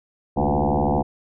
sine tone with frequency modulation, 282.9 Hz, C#4, 35 cents sharp, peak -17 dBFS, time 0.36-1.03 s, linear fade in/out 20 ms, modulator 72.6 Hz, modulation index 8, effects none

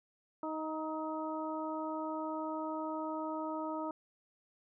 harmonic tone with a mistuned harmonic, 313.1 Hz, D#4, 11 cents sharp, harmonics 1 / 2 / 3 / 4, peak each -39 / -41 / -41 / -44 dBFS, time 0.43-3.91 s, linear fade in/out 2 ms, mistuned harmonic 4, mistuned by +18 cents, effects none

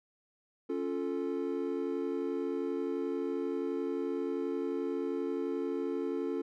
triangle chord, Db augmented, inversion none, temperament equal, 277.2 / 349.2 / 440 Hz, Db4 / F4 / A4, 0 / 0 / 0 cents, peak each -34 dBFS, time 0.69-6.42 s, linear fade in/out 10 ms, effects none

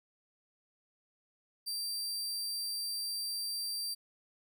sawtooth tone, 4699 Hz, D8, in tune, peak -32 dBFS, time 1.66-3.95 s, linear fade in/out 20 ms, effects none

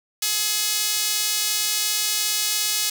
sawtooth tone with high-pass filter, 422.8 Hz, G#4, 31 cents sharp, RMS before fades -23 dBFS, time 0.22-2.9 s, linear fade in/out 5 ms, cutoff 4500 Hz, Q 0.89, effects 7-bit

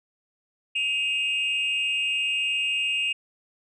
sine tone pair together, 2531 / 2808 Hz, D#7 / F7, +29 / +9 cents, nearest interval major second, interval 180 cents, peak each -24 dBFS, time 0.75-3.13 s, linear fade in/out 10 ms, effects tanh soft clip ceiling -19 dBFS

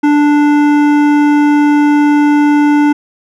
triangle tone with hard clipping, 293.7 Hz, D4, in tune, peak -8 dBFS, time 0.03-2.93 s, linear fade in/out 10 ms, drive 17 dB, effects none

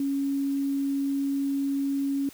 sine tone, 277.2 Hz, C#4, in tune, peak -24 dBFS, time 0-2.29 s, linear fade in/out 2 ms, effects white hiss -50 dBFS RMS until 2.33 s + high-pass 60 Hz 12 dB/octave

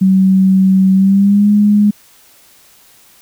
sine tone with pitch glide, 190 to 207.2 Hz, F#3 to G#3, +46 to -4 cents, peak -6 dBFS, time 0.01-1.91 s, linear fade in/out 10 ms, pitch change +150 cents, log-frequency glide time 0.93-1.5 s, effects white hiss -46 dBFS RMS until 3.21 s

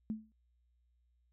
sine tone with exponential decay, 217.9 Hz, A3, 17 cents flat, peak -31 dBFS, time 0.1-0.32 s, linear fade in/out 0 ms, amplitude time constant 46 ms, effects added 60 Hz sine -70 dBFS peak until 1.32 s

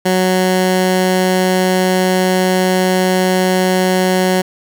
15% pulse tone, 185 Hz, F#3, in tune, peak -5 dBFS, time 0.05-4.42 s, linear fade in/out 10 ms, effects none

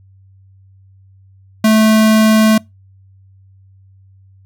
square tone, 218.1 Hz, A3, 15 cents flat, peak -8 dBFS, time 1.64-2.58 s, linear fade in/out 5 ms, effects noise-tail reverb RT60 0.2 s tail -25 dB re dry + added 96 Hz sine -43 dBFS peak until 4.45 s

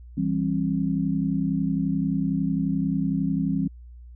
sine chord, C major, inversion first, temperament equal with one note detuned, 164.81 / 196 / 268.5 Hz, E3 / G3 / C4, 0 / 0 / +45 cents, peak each -26 dBFS, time 0.17-3.68 s, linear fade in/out 10 ms, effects added 60 Hz sine -41 dBFS peak until 4.15 s

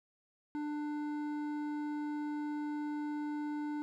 sine tone with hard clipping, 297.2 Hz, D4, 21 cents sharp, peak -37 dBFS, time 0.55-3.82 s, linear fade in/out 0 ms, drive 10 dB, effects none

